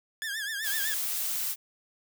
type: tone with vibrato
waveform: sawtooth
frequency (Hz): 1696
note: G#6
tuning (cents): +36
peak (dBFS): -28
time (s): 0.22-0.94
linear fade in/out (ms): 0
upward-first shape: triangle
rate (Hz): 7.9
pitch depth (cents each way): 130
type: noise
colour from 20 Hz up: blue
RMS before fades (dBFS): -31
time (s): 0.62-1.56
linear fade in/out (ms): 50
effects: none